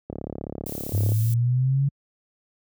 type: click train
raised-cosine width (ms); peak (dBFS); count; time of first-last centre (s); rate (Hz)
2; -18; 37; 0.1-1.12; 35.3
type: noise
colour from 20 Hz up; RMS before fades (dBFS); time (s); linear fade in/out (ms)
violet; -36; 0.66-1.34; 2
type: linear sweep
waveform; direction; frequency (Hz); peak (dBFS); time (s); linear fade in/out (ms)
sine; up; 98 to 141.3; -18; 0.93-1.89; 10
effects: high-pass 60 Hz 12 dB/octave